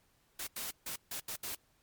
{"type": "noise bursts at uneven times", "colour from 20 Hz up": "white", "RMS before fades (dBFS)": -40, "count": 6, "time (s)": [[0.39, 0.47], [0.56, 0.71], [0.86, 0.96], [1.11, 1.2], [1.28, 1.36], [1.43, 1.55]], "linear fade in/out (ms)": 5, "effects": ["pink hiss -71 dBFS RMS until 1.82 s", "MP3 96 kbps"]}